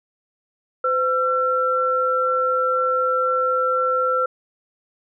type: tone pair together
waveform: sine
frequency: 510.5 / 1351 Hz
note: C5 / E6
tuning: -43 / +42 cents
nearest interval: octave + perfect fourth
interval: 1685 cents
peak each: -21 / -19 dBFS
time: 0.84-4.26 s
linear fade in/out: 5 ms
effects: none